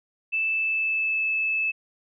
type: tone with pitch glide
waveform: sine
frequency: 2637 to 2614 Hz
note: E7 to E7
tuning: 0 to -15 cents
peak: -22 dBFS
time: 0.32-1.72 s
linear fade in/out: 20 ms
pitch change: -15 cents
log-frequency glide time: 0.47-1.25 s
effects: none